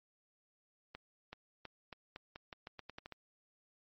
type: accelerating click train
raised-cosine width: 0.3 ms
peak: -30 dBFS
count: 13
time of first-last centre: 0.95-3.123 s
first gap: 380 ms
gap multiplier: 0.85
effects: MP3 32 kbps